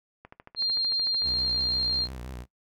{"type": "click train", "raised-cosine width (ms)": 0.5, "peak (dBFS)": -29, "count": 14, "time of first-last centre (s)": [0.25, 1.22], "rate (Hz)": 13.4}
{"type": "tone", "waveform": "sine", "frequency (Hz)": 4197, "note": "C8", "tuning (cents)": 5, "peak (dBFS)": -23, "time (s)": [0.56, 2.08], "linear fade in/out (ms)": 50}
{"type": "tone with vibrato", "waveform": "sawtooth", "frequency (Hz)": 62.8, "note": "B1", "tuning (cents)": 30, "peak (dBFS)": -33, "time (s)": [1.22, 2.46], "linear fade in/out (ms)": 50, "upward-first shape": "triangle", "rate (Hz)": 5.8, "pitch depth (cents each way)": 120}
{"effects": ["noise-tail reverb RT60 0.1 s tail -17 dB re dry"]}